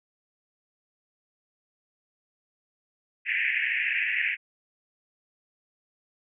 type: band-pass noise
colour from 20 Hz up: pink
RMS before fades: -27 dBFS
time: 3.25-4.37 s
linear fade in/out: 50 ms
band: 1700 to 2700 Hz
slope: 96 dB/octave
effects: none